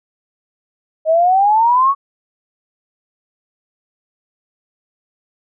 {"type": "exponential sweep", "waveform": "sine", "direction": "up", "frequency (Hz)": [622.3, 1132], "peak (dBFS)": -9, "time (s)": [1.05, 1.95], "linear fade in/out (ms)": 50, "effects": []}